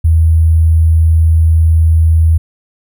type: tone with sample-and-hold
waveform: sine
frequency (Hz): 80.9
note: E2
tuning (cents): -32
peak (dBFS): -5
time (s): 0.04-2.38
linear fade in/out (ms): 10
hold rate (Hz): 11025
effects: none